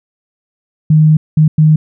sine tone bursts at uneven times, 155 Hz, D#3, 6 cents flat, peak -4 dBFS, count 3, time 0.9-1.17 / 1.37-1.48 / 1.58-1.76 s, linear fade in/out 5 ms, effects none

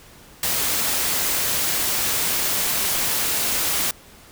white noise, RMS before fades -22 dBFS, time 0.43-3.91 s, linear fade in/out 2 ms, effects pink hiss -47 dBFS RMS until 4.31 s

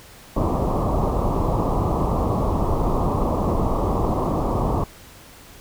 pink low-pass noise, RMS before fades -21 dBFS, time 0.36-4.84 s, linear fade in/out 5 ms, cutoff 1200 Hz, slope 96 dB/octave, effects pink hiss -45 dBFS RMS until 5.6 s

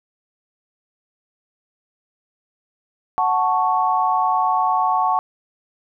sine chord, F# minor, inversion none, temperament equal, 740 / 880 / 1108.7 Hz, F#5 / A5 / C#6, 0 / 0 / 0 cents, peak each -20 dBFS, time 3.18-5.19 s, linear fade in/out 0 ms, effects none

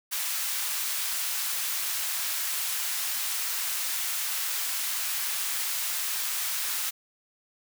white high-pass noise, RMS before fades -30 dBFS, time 0.11-6.91 s, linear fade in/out 20 ms, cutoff 1100 Hz, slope 12 dB/octave, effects none

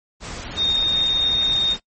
sine tone in noise, 3689 Hz, A#7, 19 cents flat, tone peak -16 dBFS, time 0.56-1.77 s, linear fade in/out 50 ms, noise pink, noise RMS -32 dBFS, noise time 0.2-1.8 s, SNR +13 dB, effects noise-tail reverb RT60 0.1 s tail -24 dB re dry + MP3 32 kbps

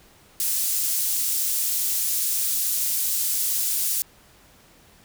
pink high-pass noise, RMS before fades -24 dBFS, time 0.4-4.02 s, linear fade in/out 0 ms, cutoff 8300 Hz, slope 12 dB/octave, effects pink hiss -54 dBFS RMS until 5.04 s

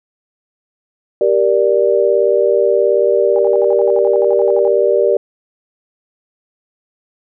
sine chord, G minor, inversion none, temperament just, 392 / 470.4 / 588 Hz, G4 / Bb4 / D5, 0 / +16 / +2 cents, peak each -14 dBFS, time 1.21-5.17 s, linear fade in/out 2 ms
sine tone bursts, 808 Hz, G#5, 48 cents flat, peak -23 dBFS, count 16, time 3.36-4.676 s, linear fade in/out 0 ms, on 26 ms, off 60 ms
effects none

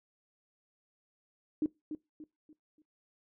sine tone with echo, 305.6 Hz, D#4, 31 cents flat, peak -26 dBFS, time 1.62-1.66 s, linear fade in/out 2 ms, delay 290 ms, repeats 4, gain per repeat -9 dB, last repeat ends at 2.82 s, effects noise-tail reverb RT60 0.2 s tail -21 dB re dry

